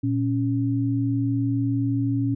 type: tone pair together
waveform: sine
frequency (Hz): 116.55 / 277.2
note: A#2 / C#4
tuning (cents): 0 / 0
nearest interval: octave + minor third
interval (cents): 1500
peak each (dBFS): -23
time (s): 0.03-2.35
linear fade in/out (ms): 10
effects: none